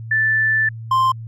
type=tone pair in turn; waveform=sine / triangle; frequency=1760 / 1046.5 Hz; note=A6 / C6; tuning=0 / 0 cents; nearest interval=major sixth; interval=900 cents; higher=first; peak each=-14 / -11 dBFS; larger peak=second; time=0.11-0.69 / 0.91-1.12 s; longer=first; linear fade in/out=5 ms; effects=added 113 Hz sine -29 dBFS peak until 1.27 s